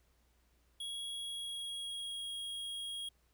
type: tone with pitch glide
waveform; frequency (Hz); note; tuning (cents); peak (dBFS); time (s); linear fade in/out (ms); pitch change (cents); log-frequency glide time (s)
square; 3322 to 3282; G#7 to G#7; 0 to -21; -40; 0.8-3.09; 5; -21; 1.14-2.34
effects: added 60 Hz sine -70 dBFS peak until 3.33 s + pink hiss -75 dBFS RMS until 3.33 s